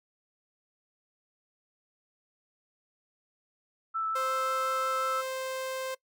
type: tone with vibrato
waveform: sine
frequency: 1318.5 Hz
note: E6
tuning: in tune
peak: -28 dBFS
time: 3.94-5.22 s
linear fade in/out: 20 ms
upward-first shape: sine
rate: 5.6 Hz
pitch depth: 9 cents each way
type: tone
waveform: sawtooth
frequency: 523.3 Hz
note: C5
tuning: in tune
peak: -29 dBFS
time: 4.15-5.95 s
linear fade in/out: 10 ms
effects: noise-tail reverb RT60 0.1 s tail -21 dB re dry

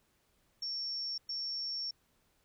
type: tone bursts at uneven times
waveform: sine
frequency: 5470 Hz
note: F8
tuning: 37 cents flat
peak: -35 dBFS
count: 2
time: 0.62-1.18 / 1.29-1.91 s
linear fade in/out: 5 ms
effects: pink hiss -73 dBFS RMS until 2.44 s

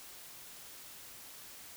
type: silence
effects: white hiss -51 dBFS RMS until 1.76 s

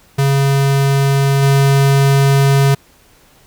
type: tone with level steps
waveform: square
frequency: 138.1 Hz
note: C#3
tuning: 6 cents flat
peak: -11 / -9 dBFS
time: 0.18-2.75 s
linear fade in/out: 10 ms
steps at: 1.42 s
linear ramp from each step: 10 ms
effects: pink hiss -49 dBFS RMS until 3.46 s

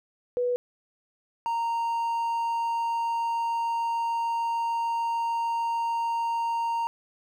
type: tone pair in turn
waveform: sine / triangle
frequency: 490.9 / 926.7 Hz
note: B4 / A#5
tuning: -10 / -10 cents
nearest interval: major seventh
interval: 1100 cents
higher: second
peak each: -23 dBFS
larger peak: neither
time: 0.37-0.56 / 1.46-6.87 s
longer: second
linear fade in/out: 0 ms
effects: none

